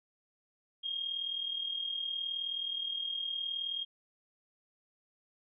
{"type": "tone with amplitude modulation", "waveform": "sine", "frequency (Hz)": 3238, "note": "G#7", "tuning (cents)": -45, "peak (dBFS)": -31, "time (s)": [0.83, 3.85], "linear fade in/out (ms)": 20, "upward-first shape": "sine", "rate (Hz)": 39.2, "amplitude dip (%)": 60, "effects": []}